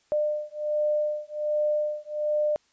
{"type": "beating tone pair", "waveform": "sine", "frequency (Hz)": [600, 601.3], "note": ["D5", "D5"], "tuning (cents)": [37, 41], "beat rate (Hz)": 1.3, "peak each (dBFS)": -27, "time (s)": [0.12, 2.56], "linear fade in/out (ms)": 0, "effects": ["white hiss -66 dBFS RMS until 2.72 s", "resampled to 16000 Hz"]}